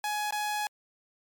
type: tone with dropouts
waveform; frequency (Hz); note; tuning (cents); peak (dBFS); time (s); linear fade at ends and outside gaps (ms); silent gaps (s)
sawtooth; 839; G#5; +17; -25; 0.04-0.67; 1; 0.308-0.324
effects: MP3 96 kbps